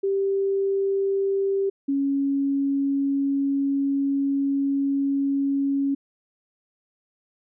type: tone pair in turn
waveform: sine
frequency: 392 / 277.2 Hz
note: G4 / C#4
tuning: 0 / 0 cents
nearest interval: tritone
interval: 600 cents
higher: first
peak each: -20 dBFS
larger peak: neither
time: 0.03-1.7 / 1.88-5.95 s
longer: second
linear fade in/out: 10 ms
effects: none